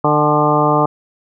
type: harmonic tone with a mistuned harmonic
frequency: 150 Hz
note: D3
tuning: 37 cents sharp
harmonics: 1 / 2 / 3 / 4 / 5 / 6 / 7 / 8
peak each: -19 / -19 / -19 / -19 / -19 / -19 / -19 / -19 dBFS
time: 0.04-0.86 s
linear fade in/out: 5 ms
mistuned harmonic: 6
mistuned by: -58 cents
effects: none